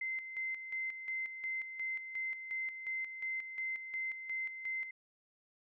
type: tone with tremolo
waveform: sine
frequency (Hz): 2072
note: C7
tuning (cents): -17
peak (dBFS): -35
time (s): 0.01-4.91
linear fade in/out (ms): 5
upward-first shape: square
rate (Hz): 2.8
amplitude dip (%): 60
effects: none